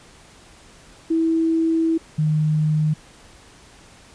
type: tone pair in turn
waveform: sine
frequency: 326 / 153.85 Hz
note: E4 / D#3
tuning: -19 / -19 cents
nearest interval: octave + minor second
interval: 1300 cents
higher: first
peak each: -16 dBFS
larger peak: neither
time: 1.1-1.98 / 2.18-2.94 s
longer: first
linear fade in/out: 10 ms
effects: pink hiss -48 dBFS RMS until 4.14 s + resampled to 22050 Hz